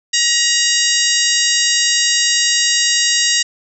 harmonic tone with a mistuned harmonic, 950 Hz, A#5, 33 cents sharp, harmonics 2 / 3 / 4 / 5 / 6 / 7 / 8, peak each -20 / -20 / -20 / -20 / -20 / -20 / -20 dBFS, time 0.13-3.43 s, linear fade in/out 10 ms, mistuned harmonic 6, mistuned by -25 cents, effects none

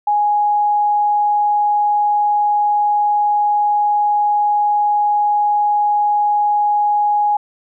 sine tone, 830.6 Hz, G#5, in tune, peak -12 dBFS, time 0.07-7.37 s, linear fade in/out 5 ms, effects none

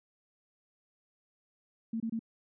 sine tone bursts, 226.1 Hz, A3, 47 cents sharp, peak -31 dBFS, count 3, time 1.93-2.193 s, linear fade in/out 5 ms, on 71 ms, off 25 ms, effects none

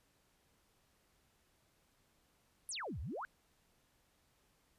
sine exponential two-way sweep, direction down then up, 11175 to 61.5 to 1643 Hz, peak -40 dBFS, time 2.69-3.25 s, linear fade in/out 0 ms, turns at 3 s, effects pink hiss -74 dBFS RMS until 4.78 s + resampled to 32000 Hz

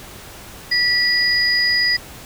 sine tone pair together, 1953 / 4921 Hz, B6 / D#8, -20 / -20 cents, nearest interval octave + major third, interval 1600 cents, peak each -17 dBFS, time 0.71-1.97 s, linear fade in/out 10 ms, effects pink hiss -38 dBFS RMS until 2.25 s

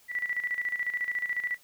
sine tone with tremolo, 1960 Hz, B6, 14 cents flat, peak -26 dBFS, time 0.08-1.58 s, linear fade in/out 50 ms, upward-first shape square, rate 14 Hz, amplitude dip 70%, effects white hiss -60 dBFS RMS until 1.63 s

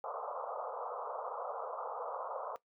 pink band-pass noise, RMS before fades -41 dBFS, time 0.04-2.56 s, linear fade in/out 0 ms, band 460 to 1300 Hz, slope 96 dB/octave, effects noise-tail reverb RT60 0.1 s tail -17 dB re dry

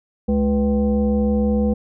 sine tone with frequency modulation, 212.3 Hz, G#3, 38 cents sharp, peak -15 dBFS, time 0.28-1.74 s, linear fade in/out 10 ms, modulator 281 Hz, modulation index 0.94, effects none

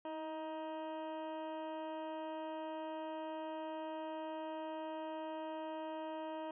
harmonic tone with a mistuned harmonic, 314.1 Hz, D#4, 16 cents sharp, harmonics 1 / 2 / 3 / 4 / 5 / 6 / 8 / 9 / 10, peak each -46 / -44 / -46 / -59 / -61 / -63 / -64 / -64 / -63 dBFS, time 0.05-6.51 s, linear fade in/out 2 ms, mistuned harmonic 1, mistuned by +27 cents, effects none

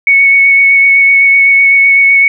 sine tone with vibrato, 2217 Hz, C#7, in tune, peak -3 dBFS, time 0.07-2.28 s, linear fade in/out 2 ms, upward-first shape sine, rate 7.9 Hz, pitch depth 12 cents each way, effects none

